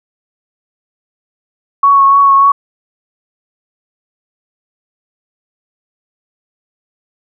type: tone with vibrato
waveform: sine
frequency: 1108.7 Hz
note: C#6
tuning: in tune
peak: -4 dBFS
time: 1.83-2.52 s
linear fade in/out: 5 ms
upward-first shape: triangle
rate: 3.4 Hz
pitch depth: 22 cents each way
effects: none